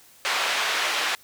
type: band-pass noise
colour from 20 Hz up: white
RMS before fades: -25 dBFS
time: 0.25-1.15 s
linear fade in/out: 0 ms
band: 680 to 3100 Hz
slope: 12 dB/octave
effects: white hiss -53 dBFS RMS until 1.23 s